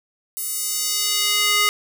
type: tone with high-pass filter sweep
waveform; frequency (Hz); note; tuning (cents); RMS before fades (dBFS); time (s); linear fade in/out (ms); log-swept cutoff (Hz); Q
square; 415.3; G#4; 0; -21; 0.37-1.69; 0; 11000 to 1700; 1.1
effects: none